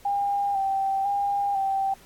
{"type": "tone with vibrato", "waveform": "sine", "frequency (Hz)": 792, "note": "G5", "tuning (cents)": 18, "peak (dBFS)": -22, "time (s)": [0.05, 1.94], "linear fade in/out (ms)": 5, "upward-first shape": "square", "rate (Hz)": 1, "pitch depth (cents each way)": 28, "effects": ["pink hiss -53 dBFS RMS until 2.05 s", "AAC 64 kbps"]}